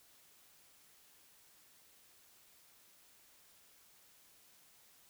silence, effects white hiss -65 dBFS RMS until 5.09 s

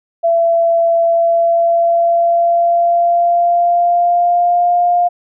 sine tone with pitch glide, 672 to 704.2 Hz, E5 to F5, +33 to +14 cents, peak -9 dBFS, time 0.23-5.09 s, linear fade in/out 20 ms, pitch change +81 cents, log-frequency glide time 1.02-4.74 s, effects none

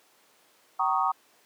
sine chord, Eb dominant seventh, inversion first, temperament equal with one note detuned, 767.4 / 932.3 / 1108.7 / 1244.5 Hz, G5 / Bb5 / Db6 / Eb6, -37 / 0 / 0 / 0 cents, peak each -28 dBFS, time 0.79-1.12 s, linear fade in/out 10 ms, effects pink hiss -61 dBFS RMS until 1.45 s + high-pass 400 Hz 12 dB/octave

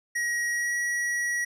square tone with pitch glide, 1900 to 1919.9 Hz, A#6 to B6, +33 to -49 cents, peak -26 dBFS, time 0.15-1.45 s, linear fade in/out 10 ms, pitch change +18 cents, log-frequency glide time 0.5-0.76 s, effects low-pass 11000 Hz 12 dB/octave

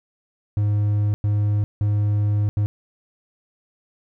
triangle tone bursts at uneven times, 103.83 Hz, G#2, in tune, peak -15 dBFS, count 4, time 0.57-1.14 / 1.24-1.64 / 1.81-2.49 / 2.57-2.66 s, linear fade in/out 0 ms, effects none

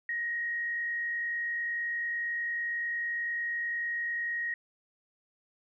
sine tone with frequency modulation, 1882 Hz, A#6, 16 cents sharp, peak -30 dBFS, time 0.09-4.54 s, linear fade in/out 2 ms, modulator 48.8 Hz, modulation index 0.38, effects none

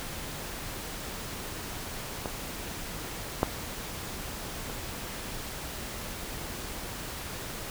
clicks, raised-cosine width 1 ms, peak -18 / -8 / -23 dBFS, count 3, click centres 2.258 / 3.431 / 4.699 s, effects pink hiss -38 dBFS RMS until 7.7 s

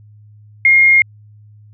sine tone, 2135 Hz, C7, 34 cents sharp, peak -6 dBFS, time 0.65-1.02 s, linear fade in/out 2 ms, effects added 105 Hz sine -40 dBFS peak until 1.73 s

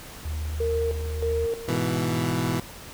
sine tone, 76.8 Hz, D#2, 22 cents flat, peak -27 dBFS, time 0.25-1.46 s, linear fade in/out 5 ms
sine tone with tremolo, 461.2 Hz, A#4, 19 cents flat, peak -23 dBFS, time 0.6-1.77 s, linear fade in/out 5 ms, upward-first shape square, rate 1.6 Hz, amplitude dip 75%
20% pulse chord, E major, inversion first, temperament equal, 103.83 / 123.47 / 164.81 Hz, G#2 / B2 / E3, 0 / 0 / 0 cents, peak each -26 / -22 / -22 dBFS, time 1.68-2.6 s, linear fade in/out 5 ms
effects pink hiss -42 dBFS RMS until 2.93 s

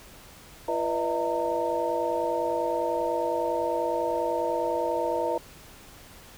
sine tone cluster, 340.2 / 488.6 / 603 / 653 / 916 Hz, F4 / B4 / D5 / E5 / A#5, -45 / -19 / +46 / -17 / -31 cents, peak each -33 / -30 / -31 / -31 / -30 dBFS, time 0.68-5.38 s, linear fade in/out 5 ms, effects pink hiss -49 dBFS RMS until 6.37 s

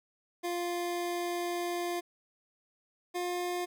25% pulse tone pair in turn, 349.2 / 354.9 Hz, F4 / F4, 0 / +28 cents, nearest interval unison, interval 28 cents, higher second, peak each -28 / -28 dBFS, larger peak neither, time 0.43-2.01 / 3.14-3.66 s, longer first, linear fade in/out 20 ms, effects 11-bit

